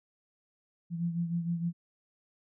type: beating tone pair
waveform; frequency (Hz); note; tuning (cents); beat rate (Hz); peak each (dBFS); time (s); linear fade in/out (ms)
sine; 169.3 / 175.8; E3 / F3; +46 / +12; 6.5; -30 / -37; 0.9-1.73; 50
effects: none